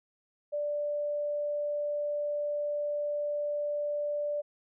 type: tone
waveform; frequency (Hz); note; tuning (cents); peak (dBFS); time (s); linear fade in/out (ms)
sine; 587.3; D5; 0; -29; 0.52-4.42; 20
effects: none